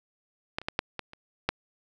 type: clicks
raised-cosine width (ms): 0.3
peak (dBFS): -13 / -27 / -13 / -8 / -17 / -29 / -8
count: 7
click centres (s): 0.585 / 0.616 / 0.685 / 0.791 / 0.993 / 1.134 / 1.49
effects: none